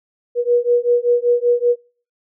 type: beating tone pair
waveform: sine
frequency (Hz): 480 / 485.2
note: B4 / B4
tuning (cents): -49 / -31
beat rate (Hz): 5.2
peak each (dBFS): -16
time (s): 0.35-1.76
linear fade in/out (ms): 50
effects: noise-tail reverb RT60 0.4 s tail -25 dB re dry